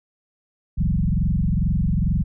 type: tone with frequency modulation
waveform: sine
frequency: 109 Hz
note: A2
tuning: 16 cents flat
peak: -17 dBFS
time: 0.77-2.24 s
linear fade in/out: 20 ms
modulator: 22.3 Hz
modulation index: 3.7
effects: none